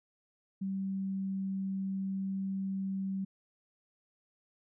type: tone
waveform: sine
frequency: 192.9 Hz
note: G3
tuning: 28 cents flat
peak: -32 dBFS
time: 0.61-3.25 s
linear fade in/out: 10 ms
effects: none